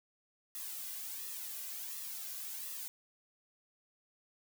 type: noise with flanger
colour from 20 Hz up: blue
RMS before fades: -43 dBFS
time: 0.55-2.88 s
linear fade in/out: 0 ms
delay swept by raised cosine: 1.3 to 2.27 ms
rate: 1.4 Hz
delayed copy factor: -0.7
effects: none